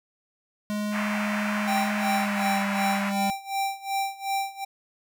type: tone with pitch glide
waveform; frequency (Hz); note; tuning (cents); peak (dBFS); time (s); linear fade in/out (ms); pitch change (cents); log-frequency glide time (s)
square; 209 to 200.1; G#3 to G3; +11 to +36; -27; 0.7-3.3; 0; -75; 2.03-2.58
type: band-pass noise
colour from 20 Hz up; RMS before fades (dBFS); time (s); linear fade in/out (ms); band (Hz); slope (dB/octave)
white; -32; 0.91-3.13; 50; 660 to 2500; 48
type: tone with tremolo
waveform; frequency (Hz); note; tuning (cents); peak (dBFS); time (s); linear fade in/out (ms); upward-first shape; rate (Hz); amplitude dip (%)
square; 784; G5; 0; -24; 1.67-4.65; 10; sine; 2.7; 90
effects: none